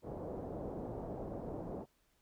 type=low-pass noise; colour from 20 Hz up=white; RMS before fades=-43 dBFS; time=0.02-1.86 s; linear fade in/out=50 ms; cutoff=640 Hz; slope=24 dB/octave; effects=pink hiss -75 dBFS RMS until 2.21 s